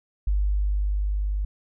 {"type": "tone with level ramp", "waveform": "sine", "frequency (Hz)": 50.1, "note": "G1", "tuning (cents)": 38, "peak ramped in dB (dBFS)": [-19, -23], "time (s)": [0.27, 1.45], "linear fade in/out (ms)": 5, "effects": []}